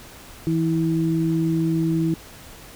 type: tone pair together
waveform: sine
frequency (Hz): 163.63 / 325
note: E3 / E4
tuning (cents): -12 / -24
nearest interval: octave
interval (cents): 1188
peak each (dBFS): -21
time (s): 0.47-2.14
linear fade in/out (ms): 0
effects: pink hiss -43 dBFS RMS until 2.75 s